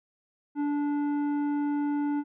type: tone with tanh clipping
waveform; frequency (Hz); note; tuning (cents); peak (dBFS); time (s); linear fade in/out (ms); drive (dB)
triangle; 290.7; D4; -18; -27; 0.55-2.24; 50; 14
effects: none